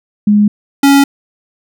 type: tone pair in turn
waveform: sine / square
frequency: 207.7 / 278.9 Hz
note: G#3 / C#4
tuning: 0 / +11 cents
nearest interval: perfect fourth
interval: 511 cents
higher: second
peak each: -5 dBFS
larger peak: neither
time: 0.27-0.48 / 0.83-1.04 s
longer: neither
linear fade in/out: 5 ms
effects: none